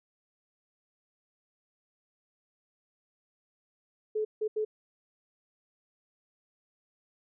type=tone bursts at uneven times; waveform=sine; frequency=430.1 Hz; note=A4; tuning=39 cents flat; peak=-27 dBFS; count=3; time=4.15-4.25 / 4.41-4.48 / 4.56-4.65 s; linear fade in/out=10 ms; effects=none